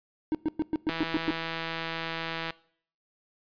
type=tone bursts; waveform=triangle; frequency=311.1 Hz; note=D#4; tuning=in tune; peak=-21 dBFS; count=8; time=0.32-1.306 s; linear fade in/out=0 ms; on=27 ms; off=110 ms
type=click train; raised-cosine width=0.3 ms; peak=-17 dBFS; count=266; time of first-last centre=0.89-2.506 s; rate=164 Hz
effects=noise-tail reverb RT60 0.6 s tail -22 dB re dry + resampled to 11025 Hz